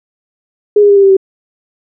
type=tone with pitch steps; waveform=sine; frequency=415.3 / 408.9 / 402.5 / 396.3 / 390.2 / 384.1 Hz; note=G#4 / G#4 / G4 / G4 / G4 / G4; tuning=0 / -27 / +46 / +19 / -8 / -35 cents; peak=-3 dBFS; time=0.76-1.168 s; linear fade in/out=5 ms; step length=68 ms; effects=none